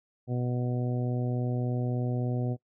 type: harmonic tone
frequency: 123.47 Hz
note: B2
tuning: in tune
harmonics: 1 / 2 / 3 / 4 / 5 / 6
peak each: -28 / -34 / -38 / -40 / -42 / -44 dBFS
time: 0.27-2.57 s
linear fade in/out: 50 ms
effects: noise-tail reverb RT60 0.1 s tail -21 dB re dry